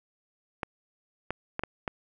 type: clicks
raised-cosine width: 0.5 ms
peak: -15 dBFS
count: 5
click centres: 0.632 / 1.306 / 1.594 / 1.636 / 1.878 s
effects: none